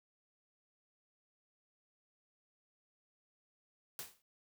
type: noise with exponential decay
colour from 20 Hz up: white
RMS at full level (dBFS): -41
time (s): 3.99-4.22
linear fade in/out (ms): 1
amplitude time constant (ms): 48
effects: none